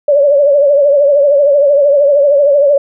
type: tone with vibrato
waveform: sine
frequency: 570 Hz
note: C#5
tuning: 48 cents sharp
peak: -5 dBFS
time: 0.08-2.78 s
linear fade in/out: 5 ms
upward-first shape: triangle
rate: 13 Hz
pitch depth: 86 cents each way
effects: none